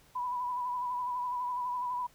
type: tone with vibrato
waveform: sine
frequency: 987.8 Hz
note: B5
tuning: in tune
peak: -31 dBFS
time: 0.15-2.07 s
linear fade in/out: 10 ms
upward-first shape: sine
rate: 12 Hz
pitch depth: 36 cents each way
effects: pink hiss -62 dBFS RMS until 2.14 s